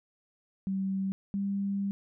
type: tone pair in turn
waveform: sine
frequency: 192.7 / 198.46 Hz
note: G3 / G3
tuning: -29 / +22 cents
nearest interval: minor second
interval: 51 cents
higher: second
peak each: -28 dBFS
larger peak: neither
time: 0.67-1.12 / 1.34-1.91 s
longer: second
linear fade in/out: 0 ms
effects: none